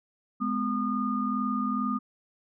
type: tone cluster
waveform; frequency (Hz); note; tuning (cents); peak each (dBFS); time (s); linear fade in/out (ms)
sine; 210.6 / 252.9 / 1220; G#3 / B3 / D#6; +24 / +41 / -34; -30; 0.4-1.99; 20
effects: none